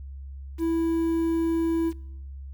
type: tone with quantisation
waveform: triangle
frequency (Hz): 329.6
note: E4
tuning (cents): 0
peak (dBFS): -20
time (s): 0.58-1.93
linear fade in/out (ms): 50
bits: 8
effects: noise-tail reverb RT60 0.9 s tail -26 dB re dry + added 68 Hz sine -36 dBFS peak until 2.53 s